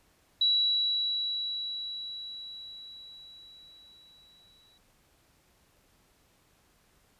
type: tone with exponential decay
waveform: sine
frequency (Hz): 3915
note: B7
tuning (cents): -16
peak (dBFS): -21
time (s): 0.41-4.78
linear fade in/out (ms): 5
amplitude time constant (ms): 950
effects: pink hiss -66 dBFS RMS until 7.19 s + resampled to 32000 Hz